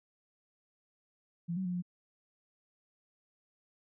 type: tone with pitch steps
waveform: sine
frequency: 170.7 / 188.5 / 179 / 177.6 Hz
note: F3 / F#3 / F3 / F3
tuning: -39 / +32 / +43 / +29 cents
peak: -32 dBFS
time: 1.48-1.824 s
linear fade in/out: 20 ms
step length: 86 ms
effects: none